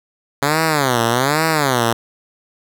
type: tone with vibrato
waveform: 5% pulse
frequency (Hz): 136.6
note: C#3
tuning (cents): -25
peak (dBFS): -3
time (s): 0.42-1.93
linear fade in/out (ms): 5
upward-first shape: sine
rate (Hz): 1.2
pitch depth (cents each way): 290
effects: none